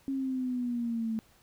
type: exponential sweep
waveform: sine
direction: down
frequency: 273.2 to 220 Hz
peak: -29 dBFS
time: 0.08-1.19 s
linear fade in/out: 0 ms
effects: pink hiss -63 dBFS RMS until 1.42 s